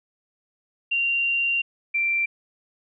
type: tone pair in turn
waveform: sine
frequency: 2768 / 2355 Hz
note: F7 / D7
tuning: -16 / +4 cents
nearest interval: minor third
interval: 280 cents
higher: first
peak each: -20 dBFS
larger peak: neither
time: 0.91-1.62 / 1.94-2.26 s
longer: first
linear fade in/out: 10 ms
effects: none